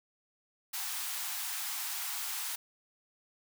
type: high-pass noise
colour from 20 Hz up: white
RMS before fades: -37 dBFS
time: 0.73-2.56 s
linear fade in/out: 10 ms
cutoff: 710 Hz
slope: 96 dB/octave
effects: none